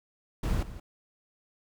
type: noise with echo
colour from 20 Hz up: brown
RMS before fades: -28 dBFS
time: 0.43-0.63 s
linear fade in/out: 5 ms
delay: 170 ms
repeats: 1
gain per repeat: -14 dB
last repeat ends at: 0.8 s
effects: none